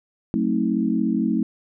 sine chord, F# diminished seventh, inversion none, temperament just, 185 / 222 / 266.4 / 319.7 Hz, F#3 / A3 / C4 / Eb4, 0 / +16 / +31 / +47 cents, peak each -26 / -22 / -25 / -25 dBFS, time 0.34-1.43 s, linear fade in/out 0 ms, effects none

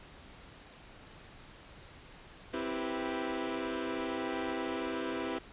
sawtooth chord, C major seventh, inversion none, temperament equal with one note detuned, 261.6 / 329.6 / 392 / 490.2 Hz, C4 / E4 / G4 / B4, 0 / 0 / 0 / -13 cents, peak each -35 / -34 / -36 / -37 dBFS, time 2.53-5.39 s, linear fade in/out 10 ms, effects pink hiss -53 dBFS RMS until 5.52 s + resampled to 8000 Hz

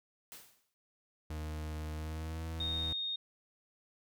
white noise with exponential decay, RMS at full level -47 dBFS, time 0.32-0.74 s, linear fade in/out 0 ms, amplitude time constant 90 ms
40% pulse tone with pitch glide, 77.2 to 81.18 Hz, D#2 to E2, -13 to -26 cents, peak -37 dBFS, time 1.3-2.93 s, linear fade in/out 5 ms, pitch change +87 cents, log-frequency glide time 1.93-2.45 s
sine tone, 3700 Hz, A#7, 14 cents flat, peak -34 dBFS, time 2.6-3.16 s, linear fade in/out 5 ms
effects none

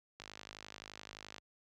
click train, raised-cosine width 0.2 ms, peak -29 dBFS, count 62, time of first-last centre 0.2-1.382 s, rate 51.6 Hz, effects high-pass 60 Hz 12 dB/octave

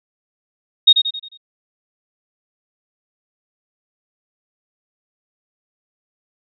sine tone with echo, 3729 Hz, A#7, in tune, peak -4 dBFS, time 0.87-0.93 s, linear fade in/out 10 ms, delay 89 ms, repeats 5, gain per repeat -7 dB, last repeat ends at 1.375 s, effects none

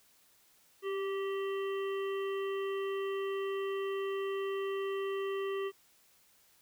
harmonic tone with a mistuned harmonic, 388.3 Hz, G4, 16 cents flat, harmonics 1 / 3 / 5 / 7 / 8, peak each -33 / -43 / -47 / -50 / -51 dBFS, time 0.82-5.72 s, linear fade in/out 50 ms, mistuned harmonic 1, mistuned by +18 cents, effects white hiss -66 dBFS RMS until 6.61 s

